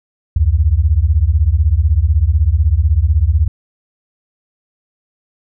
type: beating tone pair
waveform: sine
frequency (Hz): 69.3 / 85.3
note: C#2 / F2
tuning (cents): 0 / -40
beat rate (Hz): 16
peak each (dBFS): -12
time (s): 0.36-3.48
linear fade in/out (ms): 5
effects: none